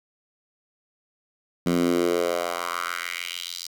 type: tone with high-pass filter sweep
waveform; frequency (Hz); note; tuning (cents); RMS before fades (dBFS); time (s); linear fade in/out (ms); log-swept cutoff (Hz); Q
10% pulse; 86.8; F2; -10; -26; 1.66-3.67; 5; 190 to 4900; 2.7
effects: none